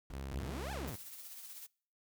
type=noise with exponential decay; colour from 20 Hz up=brown; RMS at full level=-38 dBFS; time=0.1-0.21 s; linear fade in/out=5 ms; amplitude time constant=23 ms
type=tone; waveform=sawtooth; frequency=67.6 Hz; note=C#2; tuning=43 cents flat; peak=-37 dBFS; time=0.13-0.9 s; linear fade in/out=5 ms
type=exponential two-way sweep; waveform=sawtooth; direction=up then down; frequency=42.37 to 900 to 85.3 Hz; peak=-38 dBFS; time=0.31-0.96 s; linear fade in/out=10 ms; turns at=0.72 s
type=noise with tremolo; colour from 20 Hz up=blue; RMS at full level=-48 dBFS; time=0.87-1.67 s; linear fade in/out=10 ms; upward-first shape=sine; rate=16 Hz; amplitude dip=40%
effects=noise-tail reverb RT60 0.5 s tail -25 dB re dry